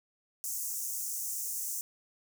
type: high-pass noise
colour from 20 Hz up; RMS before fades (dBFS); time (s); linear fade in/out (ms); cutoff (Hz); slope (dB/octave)
pink; -36; 0.44-1.81; 0; 6100; 48
effects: none